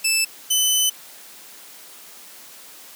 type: tone pair in turn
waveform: 15% pulse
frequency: 2637 / 3020 Hz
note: E7 / F#7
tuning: 0 / +35 cents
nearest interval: major second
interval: 235 cents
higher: second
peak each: -10 / -9 dBFS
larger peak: second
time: 0.04-0.25 / 0.5-0.9 s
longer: second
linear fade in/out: 10 ms
effects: white hiss -43 dBFS RMS until 2.95 s + high-pass 200 Hz 12 dB/octave